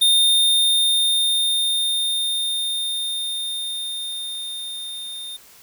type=tone with level ramp; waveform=square; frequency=3637 Hz; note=A#7; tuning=43 cents flat; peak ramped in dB=-13 to -31 dBFS; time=0.01-5.37 s; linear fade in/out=10 ms; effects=white hiss -48 dBFS RMS until 5.62 s